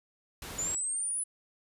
pink noise, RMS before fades -42 dBFS, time 0.42-0.75 s, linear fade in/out 2 ms
sine linear sweep, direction up, 6910 to 10120 Hz, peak -30 dBFS, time 0.58-1.24 s, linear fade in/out 10 ms
effects resampled to 32000 Hz

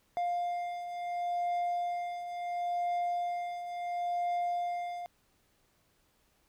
triangle beating tone pair, 702 / 702.72 Hz, F5 / F5, +9 / +11 cents, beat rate 0.72 Hz, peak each -37 / -30 dBFS, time 0.17-5.06 s, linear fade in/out 0 ms, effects pink hiss -71 dBFS RMS until 6.48 s

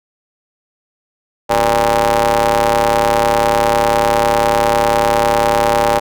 sawtooth ring-modulated tone, 110 Hz, A2, in tune, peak -4 dBFS, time 1.49-6 s, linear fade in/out 20 ms, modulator 698 Hz, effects none

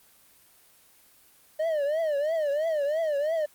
triangle tone with vibrato, 609 Hz, D#5, 37 cents flat, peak -22 dBFS, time 1.59-3.46 s, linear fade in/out 10 ms, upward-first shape triangle, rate 3 Hz, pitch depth 170 cents each way, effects white hiss -58 dBFS RMS until 3.54 s + Opus 24 kbps

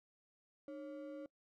triangle ring-modulated tone, 426.7 Hz, G#4, 47 cents sharp, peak -40 dBFS, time 0.68-1.26 s, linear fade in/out 2 ms, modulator 124 Hz, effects noise-tail reverb RT60 0.1 s tail -24 dB re dry

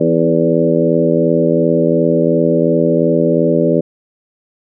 harmonic tone with a mistuned harmonic, 82.8 Hz, E2, 8 cents sharp, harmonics 2 / 3 / 4 / 5 / 6 / 7, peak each -17 / -17 / -17 / -17 / -17 / -17 dBFS, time 0-3.81 s, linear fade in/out 10 ms, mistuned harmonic 4, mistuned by -28 cents, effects none

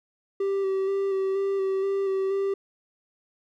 triangle tone with vibrato, 388.9 Hz, G4, 14 cents flat, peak -21 dBFS, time 0.4-2.54 s, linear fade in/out 5 ms, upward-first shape square, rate 2.1 Hz, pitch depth 18 cents each way, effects none

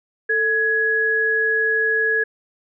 sine tone pair together, 443.7 / 1675 Hz, A4 / G#6, +14 / +14 cents, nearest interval octave + major seventh, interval 2300 cents, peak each -23 / -17 dBFS, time 0.29-2.24 s, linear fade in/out 10 ms, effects none

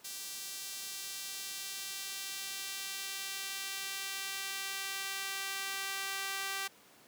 sawtooth tone with high-pass filter sweep, 390.3 Hz, G4, 8 cents flat, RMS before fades -40 dBFS, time 0.04-6.68 s, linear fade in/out 10 ms, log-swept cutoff 5000 to 1500 Hz, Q 0.77, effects pink hiss -60 dBFS RMS until 7.07 s + high-pass 200 Hz 12 dB/octave

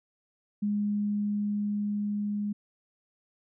sine tone with level ramp, 206.5 Hz, G#3, 10 cents flat, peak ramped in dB -25 to -28 dBFS, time 0.62-2.53 s, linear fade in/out 10 ms, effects none

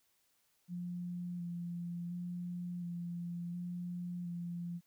sine tone with vibrato, 174.61 Hz, F3, in tune, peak -38 dBFS, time 0.68-4.81 s, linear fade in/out 50 ms, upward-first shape square, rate 0.7 Hz, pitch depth 17 cents each way, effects white hiss -75 dBFS RMS until 4.86 s

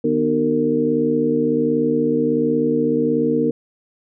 harmonic tone with a mistuned harmonic, 76.4 Hz, D#2, 31 cents flat, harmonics 2 / 3 / 4 / 5 / 6, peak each -29 / -20 / -21 / -30 / -19 dBFS, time 0.04-3.51 s, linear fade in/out 5 ms, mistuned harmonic 3, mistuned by +110 cents, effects none

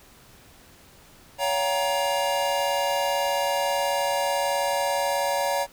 square chord, G half-diminished seventh, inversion second, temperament just, 564.5 / 705.6 / 784 / 940.8 Hz, Db5 / F5 / G5 / Bb5, +31 / +18 / 0 / +16 cents, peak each -27 / -31 / -32 / -28 dBFS, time 1.38-5.67 s, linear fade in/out 50 ms, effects pink hiss -52 dBFS RMS until 5.72 s

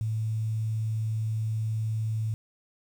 sine tone with quantisation, 110.1 Hz, A2, 2 cents sharp, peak -26 dBFS, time 0.01-2.34 s, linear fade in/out 0 ms, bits 9, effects none

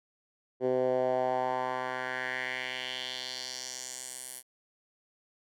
10% pulse tone with band-pass filter sweep, 127.8 Hz, C3, 40 cents flat, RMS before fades -33 dBFS, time 0.6-4.43 s, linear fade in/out 50 ms, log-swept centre 410 to 11000 Hz, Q 2.7, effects none

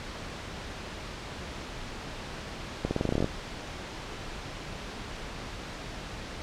accelerating click train, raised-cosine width 2 ms, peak -13 dBFS, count 12, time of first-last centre 2.85-3.244 s, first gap 60 ms, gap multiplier 0.89, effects pink hiss -39 dBFS RMS until 6.42 s + low-pass 5000 Hz 12 dB/octave

